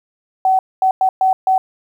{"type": "tone bursts at uneven times", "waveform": "sine", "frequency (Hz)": 757, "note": "F#5", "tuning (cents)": 39, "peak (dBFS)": -10, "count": 5, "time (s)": [[0.45, 0.59], [0.82, 0.91], [1.01, 1.09], [1.21, 1.33], [1.47, 1.58]], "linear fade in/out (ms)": 2, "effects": ["8-bit"]}